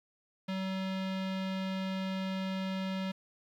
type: tone with low-pass filter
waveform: square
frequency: 190 Hz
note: F#3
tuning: 46 cents sharp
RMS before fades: -35 dBFS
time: 0.48-3.12 s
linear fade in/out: 10 ms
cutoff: 3600 Hz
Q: 1.8
effects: 10-bit